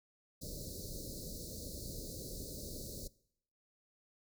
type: band-stop noise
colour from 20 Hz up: pink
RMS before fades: -45 dBFS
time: 0.41-3.08 s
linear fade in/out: 10 ms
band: 610 to 4000 Hz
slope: 96 dB/octave
effects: noise-tail reverb RT60 0.7 s tail -21 dB re dry